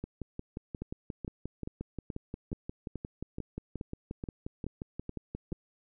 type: two click trains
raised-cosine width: 3 ms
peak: -24 / -24 dBFS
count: 12 / 32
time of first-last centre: 0.82-5.521 / 0.04-5.527 s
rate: 2.34 / 5.65 Hz
effects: none